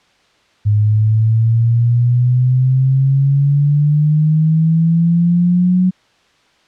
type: exponential sweep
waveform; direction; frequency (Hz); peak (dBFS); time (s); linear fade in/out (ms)
sine; up; 103.83 to 185; -9; 0.65-5.91; 20
effects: white hiss -54 dBFS RMS until 6.67 s + low-pass 4000 Hz 12 dB/octave